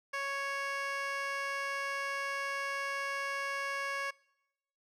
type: tone with band-pass filter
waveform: 15% pulse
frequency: 554.4 Hz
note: C#5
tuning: in tune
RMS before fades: -36 dBFS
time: 0.13-4.11 s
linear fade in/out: 10 ms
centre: 2000 Hz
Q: 0.64
effects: noise-tail reverb RT60 0.9 s tail -24 dB re dry